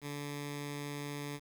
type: tone with notch filter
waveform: 10% pulse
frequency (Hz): 144.5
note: D3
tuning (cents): -28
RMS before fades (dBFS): -41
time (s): 0.01-1.4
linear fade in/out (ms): 50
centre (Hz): 660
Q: 1.2
effects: 10-bit